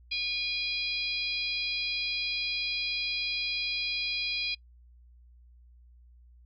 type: harmonic tone with a mistuned harmonic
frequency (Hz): 813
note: G#5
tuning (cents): -37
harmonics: 3 / 4 / 5 / 6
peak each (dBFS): -32 / -37 / -35 / -36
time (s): 0.11-4.55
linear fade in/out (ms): 10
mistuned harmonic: 4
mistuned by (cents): +23
effects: noise-tail reverb RT60 0.1 s tail -25 dB re dry + added 60 Hz sine -53 dBFS peak until 6.45 s